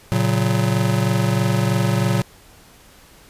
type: chord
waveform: square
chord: F# major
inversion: first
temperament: just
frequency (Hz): 115.62 / 138.75 / 185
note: A#2 / C#3 / F#3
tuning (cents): -14 / +2 / 0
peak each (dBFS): -20 / -23 / -22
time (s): 0.12-2.22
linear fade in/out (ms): 0
effects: pink hiss -48 dBFS RMS until 3.29 s + resampled to 32000 Hz